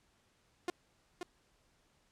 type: tone with echo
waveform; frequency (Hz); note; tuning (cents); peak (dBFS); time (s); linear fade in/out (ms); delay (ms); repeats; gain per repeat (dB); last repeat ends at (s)
sawtooth; 354.8; F4; +27; -29; 0.68-0.7; 2; 530; 1; -6; 1.23
effects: pink hiss -72 dBFS RMS until 2.11 s + low-pass 9000 Hz 12 dB/octave